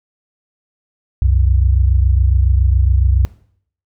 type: tone pair together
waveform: sine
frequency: 64.6 / 91.79 Hz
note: C2 / F#2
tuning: -21 / -13 cents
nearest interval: tritone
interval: 608 cents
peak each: -11 / -15 dBFS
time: 1.22-3.25 s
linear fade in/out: 0 ms
effects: noise-tail reverb RT60 0.6 s tail -19 dB re dry